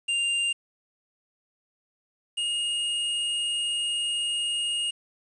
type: tone pair in turn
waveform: square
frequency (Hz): 2794 / 2854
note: F7 / F7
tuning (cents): 0 / +37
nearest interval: unison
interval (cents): 37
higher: second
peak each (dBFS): -24 / -26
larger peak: first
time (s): 0.08-0.53 / 2.37-4.91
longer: second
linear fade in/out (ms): 10
effects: resampled to 22050 Hz + 9-bit